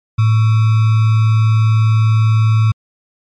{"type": "tone with sample-and-hold", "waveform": "sine", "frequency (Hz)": 110, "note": "A2", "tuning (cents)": 0, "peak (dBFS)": -8, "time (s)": [0.18, 2.72], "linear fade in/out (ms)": 10, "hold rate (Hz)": 1225, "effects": ["low-pass 4000 Hz 12 dB/octave", "MP3 64 kbps"]}